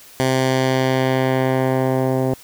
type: tone with low-pass filter sweep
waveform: 10% pulse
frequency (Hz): 130.81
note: C3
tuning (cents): 0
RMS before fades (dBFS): -18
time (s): 0.2-2.34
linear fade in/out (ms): 0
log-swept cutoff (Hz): 11000 to 650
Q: 0.71
effects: white hiss -44 dBFS RMS until 2.43 s